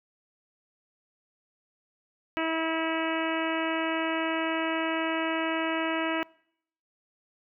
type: harmonic tone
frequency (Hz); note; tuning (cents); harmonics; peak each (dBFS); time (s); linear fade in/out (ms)
323.8; E4; -31; 1 / 2 / 3 / 4 / 5 / 6 / 7 / 8 / 9; -30 / -33 / -35 / -36 / -37 / -38 / -38 / -39 / -40; 2.37-6.23; 0
effects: noise-tail reverb RT60 0.7 s tail -25 dB re dry